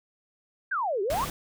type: exponential two-way sweep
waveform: sine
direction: down then up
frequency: 1664 to 369.3 to 1211 Hz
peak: -25 dBFS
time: 0.71-1.25 s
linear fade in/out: 10 ms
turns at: 1.02 s
type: noise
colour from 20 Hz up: pink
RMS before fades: -34 dBFS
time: 1.1-1.3 s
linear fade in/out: 2 ms
effects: none